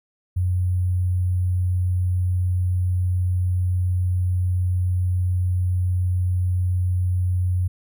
sine tone with sample-and-hold, 90.7 Hz, F#2, 34 cents flat, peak -18 dBFS, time 0.36-7.68 s, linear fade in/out 10 ms, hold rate 11025 Hz, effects none

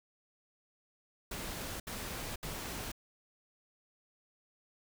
pink noise bursts, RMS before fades -41 dBFS, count 3, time 1.31-2.918 s, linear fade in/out 5 ms, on 490 ms, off 69 ms, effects none

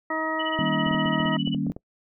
harmonic tone, 317.1 Hz, D#4, 33 cents sharp, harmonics 1 / 2 / 3 / 4 / 6, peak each -31 / -31 / -31 / -31 / -31 dBFS, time 0.1-1.37 s, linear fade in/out 5 ms
sine tone with tremolo, 2960 Hz, F#7, in tune, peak -28 dBFS, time 0.39-1.55 s, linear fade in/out 10 ms, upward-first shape sine, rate 15 Hz, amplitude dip 100%
sine chord, Eb dominant seventh, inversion none, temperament equal, 155.56 / 196 / 233.1 / 277.2 Hz, Eb3 / G3 / Bb3 / Db4, 0 / 0 / 0 / 0 cents, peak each -29 dBFS, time 0.59-1.72 s, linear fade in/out 0 ms
clicks, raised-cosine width 2 ms, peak -23 dBFS, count 11, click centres 0.866 / 0.912 / 0.948 / 1.059 / 1.202 / 1.256 / 1.475 / 1.547 / 1.667 / 1.7 / 1.765 s
effects noise-tail reverb RT60 0.1 s tail -24 dB re dry

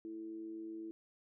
sine tone with amplitude modulation, 329.6 Hz, E4, in tune, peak -40 dBFS, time 0.05-0.91 s, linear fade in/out 0 ms, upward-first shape sine, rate 108 Hz, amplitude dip 50%, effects none

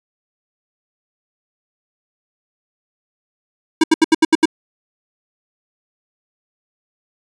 square tone bursts, 320 Hz, D#4, 49 cents sharp, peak -8 dBFS, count 7, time 3.81-4.456 s, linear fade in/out 5 ms, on 28 ms, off 75 ms, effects resampled to 22050 Hz

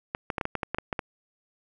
clicks, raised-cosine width 0.5 ms, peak -13 dBFS, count 11, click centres 0.149 / 0.302 / 0.382 / 0.412 / 0.454 / 0.553 / 0.632 / 0.746 / 0.785 / 0.928 / 0.992 s, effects none

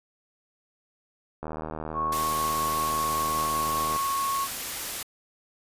click train, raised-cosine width 1 ms, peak -20 dBFS, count 199, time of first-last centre 1.43-3.962 s, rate 78.2 Hz
sine tone, 1100 Hz, C#6, 14 cents flat, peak -25 dBFS, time 1.93-4.48 s, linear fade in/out 50 ms
white noise, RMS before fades -33 dBFS, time 2.12-5.03 s, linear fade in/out 5 ms
effects resampled to 32000 Hz

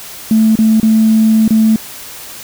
sine tone with dropouts, 220 Hz, A3, in tune, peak -5 dBFS, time 0.31-1.76 s, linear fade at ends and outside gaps 2 ms, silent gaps 0.555-0.588 / 0.8-0.83 / 1.479-1.506 s, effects tanh soft clip ceiling -1 dBFS + white hiss -30 dBFS RMS until 2.43 s

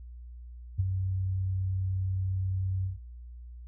sine tone with ADSR envelope, 94.4 Hz, F#2, 35 cents sharp, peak -21 dBFS, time 0.78-2.99 s, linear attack 17 ms, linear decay 29 ms, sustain -6 dB, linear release 150 ms, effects added 60 Hz sine -42 dBFS peak until 3.67 s

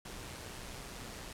pink noise with amplitude modulation, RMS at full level -44 dBFS, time 0.05-1.33 s, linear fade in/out 5 ms, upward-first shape sine, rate 124 Hz, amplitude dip 40%, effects low-pass 11000 Hz 12 dB/octave

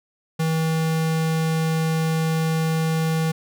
square tone, 160.7 Hz, E3, 44 cents flat, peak -20 dBFS, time 0.39-3.32 s, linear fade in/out 10 ms, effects none

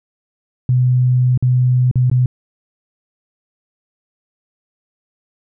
sine tone with dropouts, 125.9 Hz, B2, 34 cents sharp, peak -10 dBFS, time 0.69-2.26 s, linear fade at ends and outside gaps 2 ms, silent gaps 1.376-1.425 / 1.913-1.956 / 2.099-2.114 s, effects none

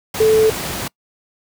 sine tone in noise, 437.8 Hz, A4, 9 cents flat, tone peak -9 dBFS, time 0.2-0.5 s, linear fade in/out 5 ms, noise pink, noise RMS -24 dBFS, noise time 0.14-0.88 s, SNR +12 dB, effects noise-tail reverb RT60 0.1 s tail -26 dB re dry + high-pass 80 Hz 12 dB/octave

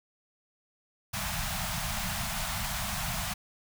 pink band-stop noise, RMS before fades -33 dBFS, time 1.13-3.34 s, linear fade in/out 10 ms, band 220 to 620 Hz, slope 96 dB/octave, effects none

